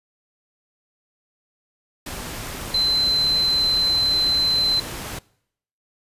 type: tone in noise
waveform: sine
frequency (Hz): 4069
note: C8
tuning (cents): -49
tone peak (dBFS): -17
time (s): 2.74-4.8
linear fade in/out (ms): 5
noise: pink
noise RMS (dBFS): -32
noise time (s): 2.06-5.19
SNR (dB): +12
effects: noise-tail reverb RT60 0.7 s tail -23 dB re dry + resampled to 32000 Hz